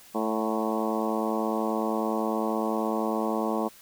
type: harmonic tone with a mistuned harmonic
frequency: 110 Hz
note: A2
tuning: in tune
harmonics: 2 / 3 / 4 / 5 / 6 / 7 / 8 / 9 / 10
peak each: -30 / -32 / -33 / -34 / -35 / -35 / -36 / -37 / -37 dBFS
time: 0.14-3.69 s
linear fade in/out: 20 ms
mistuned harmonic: 7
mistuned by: -31 cents
effects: white hiss -52 dBFS RMS until 3.81 s